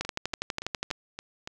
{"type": "two click trains", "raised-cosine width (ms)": 0.2, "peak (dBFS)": [-19, -12], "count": [6, 12], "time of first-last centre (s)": [[0.05, 1.475], [0.01, 0.912]], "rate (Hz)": [3.51, 12.2], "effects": []}